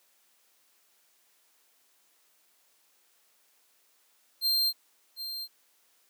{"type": "tone with echo", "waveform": "45% pulse", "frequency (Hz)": 4176, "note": "C8", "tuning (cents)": -4, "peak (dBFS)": -23, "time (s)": [4.41, 4.73], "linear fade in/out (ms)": 50, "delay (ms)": 750, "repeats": 1, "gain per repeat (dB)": -11, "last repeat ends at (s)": 5.48, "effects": ["white hiss -67 dBFS RMS until 6.09 s", "high-pass 300 Hz 12 dB/octave"]}